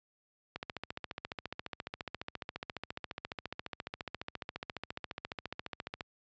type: click train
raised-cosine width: 0.3 ms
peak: -22 dBFS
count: 80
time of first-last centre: 0.56-6.008 s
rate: 14.5 Hz
effects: high-pass 60 Hz 12 dB/octave + resampled to 16000 Hz